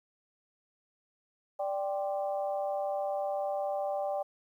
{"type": "harmonic tone with a mistuned harmonic", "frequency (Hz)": 195.9, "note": "G3", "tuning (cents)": -1, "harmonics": [3, 4, 5, 6], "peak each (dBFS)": [-32, -34, -48, -50], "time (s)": [1.59, 4.23], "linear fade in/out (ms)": 10, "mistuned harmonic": 5, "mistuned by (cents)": 120, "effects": ["11-bit"]}